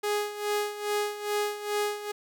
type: tone with tremolo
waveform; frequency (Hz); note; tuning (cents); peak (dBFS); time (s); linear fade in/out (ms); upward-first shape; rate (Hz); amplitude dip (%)
sawtooth; 415.3; G#4; 0; -21; 0.03-2.12; 10; sine; 2.4; 75
effects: none